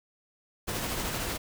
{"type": "noise with tremolo", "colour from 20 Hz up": "pink", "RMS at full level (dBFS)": -31, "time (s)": [0.67, 1.38], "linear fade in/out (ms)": 20, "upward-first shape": "triangle", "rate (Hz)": 13, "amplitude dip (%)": 35, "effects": []}